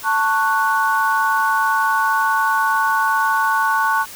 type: chord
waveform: sine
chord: F# minor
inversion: first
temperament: just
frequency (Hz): 888 / 1110 / 1480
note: A5 / C#6 / F#6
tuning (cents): +16 / +2 / 0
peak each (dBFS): -19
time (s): 0.03-4.06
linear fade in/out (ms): 50
effects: white hiss -36 dBFS RMS until 4.15 s